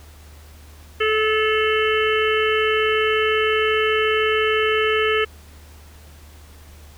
harmonic tone with a mistuned harmonic, 433.6 Hz, A4, 25 cents flat, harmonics 1 / 3 / 4 / 5 / 6 / 7, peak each -19 / -24 / -25 / -26 / -27 / -27 dBFS, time 1-5.25 s, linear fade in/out 10 ms, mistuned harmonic 6, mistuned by +52 cents, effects added 75 Hz sine -42 dBFS peak until 6.97 s + pink hiss -49 dBFS RMS until 6.97 s

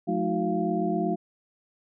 sine tone cluster, 178.7 / 215.8 / 319 / 367.1 / 694 Hz, F3 / A3 / D#4 / F#4 / F5, +40 / -33 / +43 / -14 / -11 cents, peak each -30 dBFS, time 0.07-1.16 s, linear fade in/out 20 ms, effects none

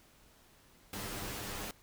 pink noise with comb filter, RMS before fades -41 dBFS, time 0.93-1.71 s, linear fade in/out 2 ms, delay 10 ms, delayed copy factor +0.7, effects pink hiss -63 dBFS RMS until 1.82 s

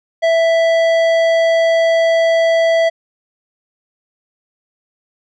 sine tone with tanh clipping, 660 Hz, E5, 2 cents sharp, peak -12 dBFS, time 0.22-2.9 s, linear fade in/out 20 ms, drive 13 dB, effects none

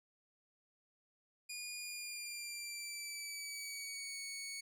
15% pulse tone with pitch glide, 2440 to 2225 Hz, D#7 to C#7, -34 to +6 cents, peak -36 dBFS, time 1.49-4.61 s, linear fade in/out 10 ms, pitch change -160 cents, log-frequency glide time 1.78-4.2 s, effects none

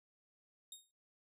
20% pulse tone with exponential decay, 3716 Hz, A#7, 6 cents flat, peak -39 dBFS, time 0.72-0.91 s, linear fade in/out 2 ms, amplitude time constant 40 ms, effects noise-tail reverb RT60 0.3 s tail -20 dB re dry

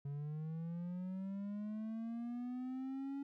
triangle linear sweep, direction up, 139.7 to 280.1 Hz, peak -38 dBFS, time 0.05-3.23 s, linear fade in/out 5 ms, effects none

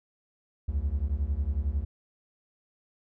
triangle beating tone pair, 65.41 / 76.41 Hz, C2 / D#2, 0 / -31 cents, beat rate 11 Hz, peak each -27 dBFS, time 0.68-1.85 s, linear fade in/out 10 ms, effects none

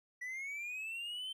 triangle linear sweep, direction up, 1947 to 3115 Hz, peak -38 dBFS, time 0.21-1.33 s, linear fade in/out 10 ms, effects none

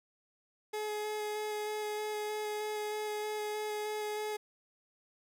30% pulse tone with vibrato, 423.5 Hz, G#4, 34 cents sharp, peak -32 dBFS, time 0.73-4.37 s, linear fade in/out 10 ms, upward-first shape square, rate 3.2 Hz, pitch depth 8 cents each way, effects none

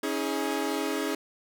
sawtooth chord, C# suspended second, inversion none, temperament equal with one note detuned, 277.2 / 319.3 / 415.3 Hz, C#4 / D#4 / G#4, 0 / +45 / 0 cents, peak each -28 dBFS, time 0.03-1.15 s, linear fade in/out 5 ms, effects none

